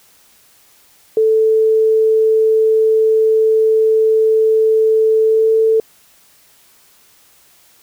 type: tone with pitch glide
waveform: sine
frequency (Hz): 440 to 443.8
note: A4 to A4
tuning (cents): 0 to +15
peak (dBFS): -9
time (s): 1.17-5.8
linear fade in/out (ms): 2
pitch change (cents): +15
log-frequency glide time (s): 5.24-5.51
effects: white hiss -50 dBFS RMS until 7.82 s